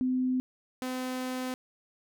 sine / sawtooth tone pair in turn, 255.5 / 255.5 Hz, C4 / C4, -41 / -41 cents, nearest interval unison, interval 0 cents, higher neither, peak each -25 / -28 dBFS, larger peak first, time 0.01-0.4 / 0.82-1.54 s, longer second, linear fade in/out 0 ms, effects none

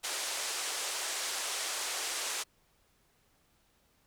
white band-pass noise, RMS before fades -36 dBFS, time 0.03-2.44 s, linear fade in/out 20 ms, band 400 to 9100 Hz, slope 24 dB/octave, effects pink hiss -70 dBFS RMS until 4.06 s

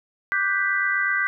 sine chord, G major seventh, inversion second, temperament equal, 1174.7 / 1480 / 1568 / 1975.5 Hz, D6 / F#6 / G6 / B6, 0 / 0 / 0 / 0 cents, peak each -29 / -29 / -23 / -24 dBFS, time 0.32-1.27 s, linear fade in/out 0 ms, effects none

